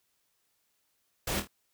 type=noise with echo; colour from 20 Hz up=pink; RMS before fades=-32 dBFS; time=1.27-1.4 s; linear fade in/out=5 ms; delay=25 ms; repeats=3; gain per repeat=-7 dB; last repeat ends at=1.475 s; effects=white hiss -75 dBFS RMS until 1.73 s